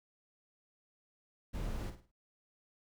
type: noise with echo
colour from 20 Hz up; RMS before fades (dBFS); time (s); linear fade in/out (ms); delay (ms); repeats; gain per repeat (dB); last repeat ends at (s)
brown; -38; 1.53-1.91; 20; 52; 4; -9; 2.118
effects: none